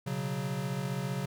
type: chord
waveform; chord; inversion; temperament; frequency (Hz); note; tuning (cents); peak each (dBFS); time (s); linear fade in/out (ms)
square; B suspended second; none; equal; 123.47 / 138.59 / 185; B2 / C#3 / F#3; 0 / 0 / 0; -40 / -35 / -37; 0.06-1.26; 10
effects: none